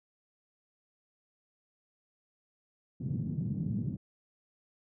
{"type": "band-pass noise", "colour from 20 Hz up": "white", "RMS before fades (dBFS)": -34, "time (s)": [3, 3.97], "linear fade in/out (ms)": 10, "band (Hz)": [110, 190], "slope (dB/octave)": 24, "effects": []}